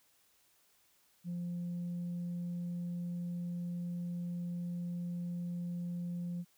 sine tone, 174.61 Hz, F3, in tune, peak -34 dBFS, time 1.24-6.45 s, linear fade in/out 50 ms, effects tanh soft clip ceiling -34 dBFS + white hiss -70 dBFS RMS until 6.57 s

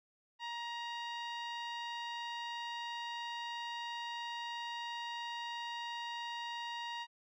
sawtooth tone with low-pass filter, 943 Hz, A#5, 20 cents sharp, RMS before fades -42 dBFS, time 0.39-7.07 s, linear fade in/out 50 ms, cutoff 3600 Hz, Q 1.8, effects none

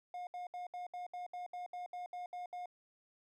triangle tone bursts, 716 Hz, F5, 43 cents sharp, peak -39 dBFS, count 13, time 0.14-2.658 s, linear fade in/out 2 ms, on 130 ms, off 69 ms, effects none

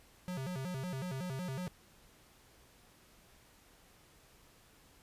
square tone with vibrato, 155.2 Hz, D#3, 4 cents flat, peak -38 dBFS, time 0.28-1.68 s, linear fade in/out 0 ms, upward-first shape square, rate 5.4 Hz, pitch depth 270 cents each way, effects pink hiss -63 dBFS RMS until 5.02 s + resampled to 32000 Hz

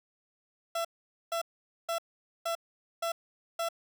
30% pulse tone bursts, 671 Hz, E5, 31 cents sharp, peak -27 dBFS, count 6, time 0.75-3.688 s, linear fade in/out 5 ms, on 98 ms, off 470 ms, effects none

